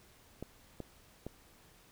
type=clicks; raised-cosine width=2 ms; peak=-27 dBFS; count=3; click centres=0.426 / 0.803 / 1.266 s; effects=pink hiss -62 dBFS RMS until 1.91 s